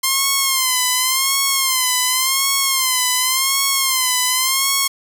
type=tone with vibrato; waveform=5% pulse; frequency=1050 Hz; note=C6; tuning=6 cents sharp; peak=-3 dBFS; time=0.03-4.88 s; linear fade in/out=10 ms; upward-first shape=sine; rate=0.9 Hz; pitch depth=81 cents each way; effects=none